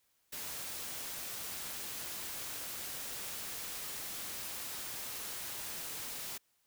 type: noise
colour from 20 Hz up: white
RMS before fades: -42 dBFS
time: 0.32-6.38 s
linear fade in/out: 10 ms
effects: white hiss -75 dBFS RMS until 6.66 s